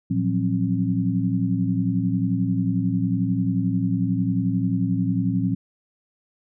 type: tone cluster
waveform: sine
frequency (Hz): 114.4 / 175.3 / 186.5 / 268.6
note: A#2 / F3 / F#3 / C4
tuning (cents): -32 / +7 / +14 / +46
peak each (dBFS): -25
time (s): 0.1-5.55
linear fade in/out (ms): 10
effects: none